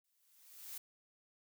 blue noise with exponential growth, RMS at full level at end -44 dBFS, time 0.04-0.78 s, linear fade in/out 5 ms, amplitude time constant 160 ms, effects none

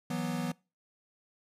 square chord, E suspended second, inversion none, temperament equal with one note detuned, 164.81 / 185 / 244.4 Hz, E3 / F#3 / B3, 0 / 0 / -18 cents, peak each -37 / -37 / -36 dBFS, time 0.1-0.52 s, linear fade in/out 5 ms, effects noise-tail reverb RT60 0.3 s tail -24 dB re dry + resampled to 32000 Hz

